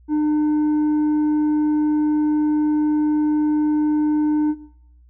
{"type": "tone with tanh clipping", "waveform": "sine", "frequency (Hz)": 302, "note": "D4", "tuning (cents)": 48, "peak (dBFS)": -17, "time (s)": [0.08, 4.55], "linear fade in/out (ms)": 50, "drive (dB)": 5, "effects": ["noise-tail reverb RT60 0.8 s tail -19 dB re dry", "added 60 Hz sine -47 dBFS peak until 5.09 s"]}